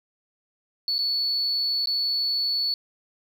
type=tone with dropouts; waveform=sine; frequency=4434 Hz; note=C#8; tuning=in tune; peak=-21 dBFS; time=0.88-2.74 s; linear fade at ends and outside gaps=1 ms; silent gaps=0.982-0.989 / 1.858-1.872 s; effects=tanh soft clip ceiling -18 dBFS + 10-bit